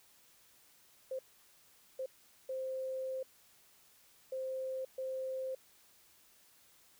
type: tone bursts at uneven times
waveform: sine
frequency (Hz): 523.3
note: C5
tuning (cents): 0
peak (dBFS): -36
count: 5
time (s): 1.11-1.19 / 1.99-2.06 / 2.49-3.23 / 4.32-4.85 / 4.98-5.55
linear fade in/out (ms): 5
effects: white hiss -65 dBFS RMS until 6.99 s